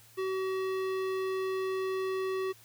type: tone with hard clipping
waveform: sine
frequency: 379.2 Hz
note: F#4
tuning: 43 cents sharp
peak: -32 dBFS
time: 0.17-2.53 s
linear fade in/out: 20 ms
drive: 16 dB
effects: added 113 Hz sine -62 dBFS peak until 2.64 s + white hiss -58 dBFS RMS until 2.64 s